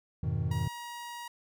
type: chord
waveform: triangle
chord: F half-diminished seventh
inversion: none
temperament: just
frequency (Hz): 87.31 / 104.77 / 125.72 / 157.15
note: F2 / Ab2 / Cb3 / Eb3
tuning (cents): 0 / +16 / +31 / +18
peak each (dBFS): -32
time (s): 0.23-0.68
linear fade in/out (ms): 5
type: tone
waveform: sawtooth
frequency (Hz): 952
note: A#5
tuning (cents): +36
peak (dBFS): -36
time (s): 0.51-1.28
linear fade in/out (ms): 5
effects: none